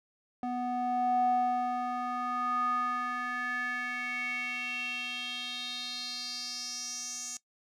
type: tone with band-pass filter sweep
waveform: square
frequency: 246.9 Hz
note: B3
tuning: in tune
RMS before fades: -33 dBFS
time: 0.43-7.37 s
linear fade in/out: 2 ms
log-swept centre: 550 to 6800 Hz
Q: 5.6
effects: noise-tail reverb RT60 0.1 s tail -18 dB re dry